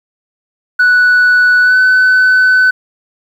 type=tone with pitch glide; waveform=sine; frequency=1480 to 1508.5 Hz; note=F#6 to F#6; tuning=0 to +33 cents; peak=-3 dBFS; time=0.79-2.71 s; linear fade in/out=10 ms; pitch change=+33 cents; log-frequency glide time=1.62-1.77 s; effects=tanh soft clip ceiling -4 dBFS + 7-bit